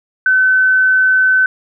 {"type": "tone", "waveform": "sine", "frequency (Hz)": 1520, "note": "F#6", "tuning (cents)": 46, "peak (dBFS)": -8, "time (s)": [0.26, 1.46], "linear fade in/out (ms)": 2, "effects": []}